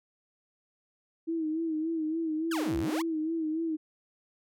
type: tone with vibrato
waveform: sine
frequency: 320 Hz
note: D#4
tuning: 49 cents sharp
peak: -28 dBFS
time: 1.27-3.77 s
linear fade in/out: 20 ms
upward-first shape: sine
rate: 3.5 Hz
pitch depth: 64 cents each way
type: exponential two-way sweep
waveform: sawtooth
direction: down then up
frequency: 1760 to 58.3 to 1193 Hz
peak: -29 dBFS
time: 2.51-3.02 s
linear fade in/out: 5 ms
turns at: 2.78 s
effects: none